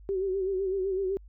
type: tone with vibrato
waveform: sine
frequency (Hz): 382.7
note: G4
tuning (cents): -42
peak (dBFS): -26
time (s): 0.09-1.17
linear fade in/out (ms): 0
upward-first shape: sine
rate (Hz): 7.9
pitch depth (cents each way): 65
effects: added 50 Hz sine -47 dBFS peak until 1.28 s